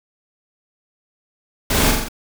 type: noise with echo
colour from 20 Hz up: pink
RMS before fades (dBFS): -18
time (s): 1.7-1.91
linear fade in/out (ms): 5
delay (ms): 44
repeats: 4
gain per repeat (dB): -3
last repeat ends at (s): 2.086
effects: none